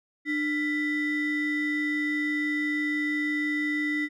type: ring-modulated tone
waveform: triangle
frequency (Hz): 841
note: G#5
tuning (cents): +22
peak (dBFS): -20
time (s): 0.25-4.09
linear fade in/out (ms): 50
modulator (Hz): 1140
effects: none